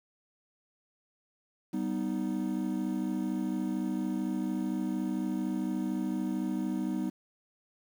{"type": "chord", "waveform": "triangle", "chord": "G augmented", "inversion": "none", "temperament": "equal with one note detuned", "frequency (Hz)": [193.41, 246.9, 311.1], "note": ["G3", "B3", "D#4"], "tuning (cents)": [-23, 0, 0], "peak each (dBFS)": -32, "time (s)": [1.73, 7.1], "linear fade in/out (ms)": 10, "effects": ["9-bit"]}